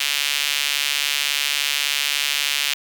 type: tone with high-pass filter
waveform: sawtooth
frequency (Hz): 143.6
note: D3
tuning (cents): -39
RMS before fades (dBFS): -22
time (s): 0-2.74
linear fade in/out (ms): 5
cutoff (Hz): 2800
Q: 1.9
effects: none